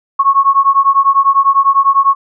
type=beating tone pair; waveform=sine; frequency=1095 / 1105 Hz; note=C#6 / C#6; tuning=-22 / -6 cents; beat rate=10 Hz; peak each=-10 dBFS; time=0.19-2.15 s; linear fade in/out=10 ms; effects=none